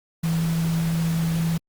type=tone in noise; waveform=sine; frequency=164.81 Hz; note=E3; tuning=in tune; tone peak=-20 dBFS; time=0.23-1.58 s; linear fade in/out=10 ms; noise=pink; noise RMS=-35 dBFS; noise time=0.23-1.58 s; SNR=+12 dB; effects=Opus 48 kbps